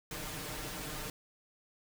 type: noise with comb filter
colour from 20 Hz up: pink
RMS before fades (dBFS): -41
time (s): 0.11-1.1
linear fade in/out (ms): 2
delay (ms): 6.6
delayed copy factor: +0.85
effects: none